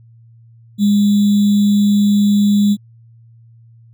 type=tone with sample-and-hold; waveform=sine; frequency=204.7 Hz; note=G#3; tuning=25 cents flat; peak=-9 dBFS; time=0.78-2.77 s; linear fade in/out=50 ms; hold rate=3675 Hz; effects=added 115 Hz sine -42 dBFS peak until 3.93 s